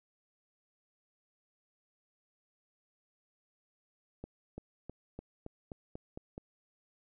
accelerating click train, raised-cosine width 2 ms, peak -29 dBFS, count 9, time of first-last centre 4.24-6.379 s, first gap 340 ms, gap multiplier 0.93, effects none

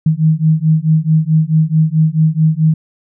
sine beating tone pair, 155.56 / 160.16 Hz, D#3 / E3, 0 / -50 cents, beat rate 4.6 Hz, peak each -12 dBFS, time 0.06-2.74 s, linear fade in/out 5 ms, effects none

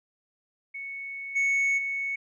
sine tone with level steps, 2214 Hz, C#7, 3 cents flat, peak -34 / -19 / -27 dBFS, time 0.74-2.16 s, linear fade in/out 10 ms, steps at 1.35 / 1.77 s, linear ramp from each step 20 ms, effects tanh soft clip ceiling -21 dBFS

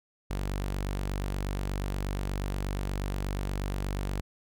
sawtooth tone, 48.37 Hz, G1, 22 cents flat, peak -26 dBFS, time 0.3-4.21 s, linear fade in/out 10 ms, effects none

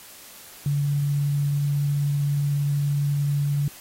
sine tone, 143.3 Hz, D3, 42 cents flat, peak -20 dBFS, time 0.66-3.68 s, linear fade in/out 2 ms, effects white hiss -45 dBFS RMS until 3.8 s + AAC 48 kbps

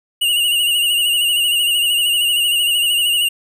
square tone with vibrato, 2859 Hz, F7, 40 cents sharp, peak -14 dBFS, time 0.21-3.29 s, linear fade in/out 10 ms, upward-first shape sine, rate 13 Hz, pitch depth 54 cents each way, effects none

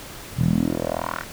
10% pulse tone with band-pass filter sweep, 41.2 Hz, E1, in tune, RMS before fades -23 dBFS, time 0.36-1.25 s, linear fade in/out 50 ms, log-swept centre 120 to 1700 Hz, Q 3.1, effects pink hiss -38 dBFS RMS until 1.32 s

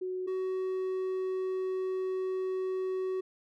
sine / triangle tone pair in turn, 369.4 / 374.8 Hz, F#4 / F#4, -3 / +22 cents, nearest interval unison, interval 25 cents, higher second, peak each -32 / -28 dBFS, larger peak second, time 0.01-0.27 / 0.27-3.21 s, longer second, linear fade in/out 10 ms, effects none

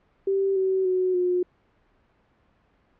sine tone with pitch steps, 389.9 / 379.5 / 369.3 / 359.4 Hz, G4 / F#4 / F#4 / F4, -9 / +44 / -3 / +50 cents, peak -20 dBFS, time 0.27-1.43 s, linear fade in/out 5 ms, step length 290 ms, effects pink hiss -64 dBFS RMS until 2.99 s + low-pass 2000 Hz 12 dB/octave

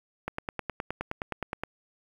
click train, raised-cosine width 0.5 ms, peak -16 dBFS, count 14, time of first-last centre 0.28-1.636 s, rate 9.59 Hz, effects 8-bit

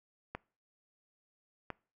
clicks, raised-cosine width 0.5 ms, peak -23 dBFS, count 2, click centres 0.35 / 1.703 s, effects noise-tail reverb RT60 0.4 s tail -24 dB re dry

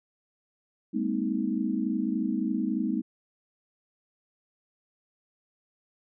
sine tone cluster, 201.3 / 224.7 / 255.6 / 314.3 Hz, G3 / A3 / C4 / D#4, +46 / +37 / -40 / +18 cents, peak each -31 dBFS, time 0.93-3.02 s, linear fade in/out 20 ms, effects none

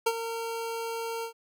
25% pulse tone with ADSR envelope, 457.9 Hz, A#4, 31 cents flat, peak -17 dBFS, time 0.06-1.33 s, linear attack 9 ms, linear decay 49 ms, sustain -11 dB, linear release 96 ms, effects none

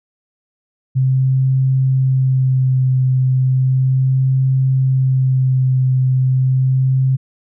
sine tone with vibrato, 130.81 Hz, C3, in tune, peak -11 dBFS, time 0.95-7.17 s, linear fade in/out 20 ms, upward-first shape sine, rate 0.35 Hz, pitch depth 17 cents each way, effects none

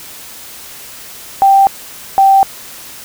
sine tone pair in turn, 784 / 780.1 Hz, G5 / G5, 0 / -9 cents, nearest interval unison, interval 9 cents, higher first, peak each -4 dBFS, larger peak neither, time 1.42-1.67 / 2.18-2.43 s, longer neither, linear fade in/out 0 ms, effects white hiss -32 dBFS RMS until 3.04 s

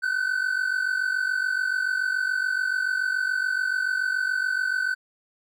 triangle tone pair together, 1483 / 1530 Hz, F#6 / G6, +4 / -42 cents, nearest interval minor second, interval 54 cents, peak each -25 / -23 dBFS, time 0.02-4.95 s, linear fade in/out 20 ms, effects none

